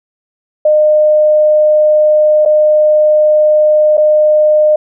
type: tone with dropouts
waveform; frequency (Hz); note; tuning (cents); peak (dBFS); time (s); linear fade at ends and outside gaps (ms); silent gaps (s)
sine; 609; D#5; -37; -5; 0.65-4.76; 5; 2.452-2.458 / 3.971-3.977
effects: none